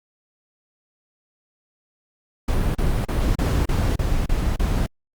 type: noise bursts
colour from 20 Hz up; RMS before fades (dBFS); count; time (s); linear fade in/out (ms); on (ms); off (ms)
brown; -20; 8; 2.48-4.864; 5; 270; 32
effects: Opus 48 kbps